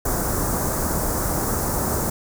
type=band-stop noise; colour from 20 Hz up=pink; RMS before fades=-23 dBFS; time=0.05-2.1 s; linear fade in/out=5 ms; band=1400 to 6400 Hz; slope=24 dB/octave; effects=none